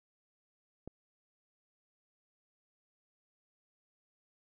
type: click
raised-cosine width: 2 ms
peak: -30 dBFS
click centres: 0.876 s
effects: none